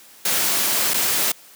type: noise with dropouts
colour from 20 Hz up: white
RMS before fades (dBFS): -20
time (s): 0.25-1.32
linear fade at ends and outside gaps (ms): 5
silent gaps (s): 0.937-0.941
effects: white hiss -47 dBFS RMS until 1.55 s + high-pass 150 Hz 12 dB/octave

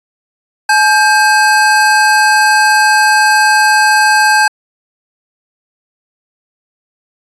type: tone pair together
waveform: square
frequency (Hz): 852.9 / 1587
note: G#5 / G6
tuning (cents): +46 / +21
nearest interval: major seventh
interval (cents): 1075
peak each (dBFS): -10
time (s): 0.69-4.48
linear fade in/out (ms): 5
effects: resampled to 24000 Hz

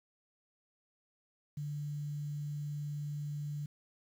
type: tone with quantisation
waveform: sine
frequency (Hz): 146.83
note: D3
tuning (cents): 0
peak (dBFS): -36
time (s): 1.57-3.66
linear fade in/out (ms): 5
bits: 10
effects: none

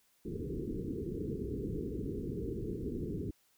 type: low-pass noise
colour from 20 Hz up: white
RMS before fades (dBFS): -38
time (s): 0.25-3.31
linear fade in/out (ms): 5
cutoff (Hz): 450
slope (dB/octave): 96
effects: white hiss -71 dBFS RMS until 3.57 s

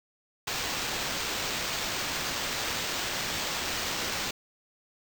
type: noise with sample-and-hold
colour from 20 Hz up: white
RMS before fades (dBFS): -32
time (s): 0.47-4.31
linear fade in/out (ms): 5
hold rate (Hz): 11025
effects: none

